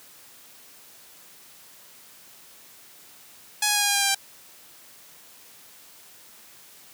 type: tone with pitch steps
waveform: 5% pulse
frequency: 838 / 830.8 / 823.6 / 816.5 / 809.5 / 802.5 / 795.5 / 788.7 Hz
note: G#5 / G#5 / G#5 / G#5 / G#5 / G5 / G5 / G5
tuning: +15 / 0 / -15 / -30 / -45 / +40 / +25 / +10 cents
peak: -8 dBFS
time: 3.62-4.148 s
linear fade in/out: 5 ms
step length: 66 ms
effects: white hiss -50 dBFS RMS until 6.93 s + high-pass 100 Hz 12 dB/octave